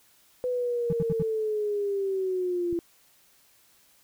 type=linear sweep; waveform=sine; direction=down; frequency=502 to 339.3 Hz; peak=-25 dBFS; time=0.44-2.79 s; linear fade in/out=0 ms
type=tone bursts; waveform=triangle; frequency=167.7 Hz; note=E3; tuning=30 cents sharp; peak=-23 dBFS; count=4; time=0.9-1.224 s; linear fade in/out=0 ms; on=27 ms; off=72 ms
type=click; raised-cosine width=5 ms; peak=-29 dBFS; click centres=2.728 s
effects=white hiss -61 dBFS RMS until 4.03 s